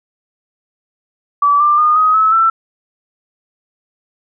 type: tone with pitch steps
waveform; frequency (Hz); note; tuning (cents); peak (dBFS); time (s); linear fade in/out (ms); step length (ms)
sine; 1152 / 1186.4 / 1221.9 / 1258.4 / 1296.1 / 1334.8; D6 / D6 / D#6 / D#6 / E6 / E6; -34 / +17 / -32 / +19 / -30 / +21; -8; 1.42-2.5; 5; 180
effects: none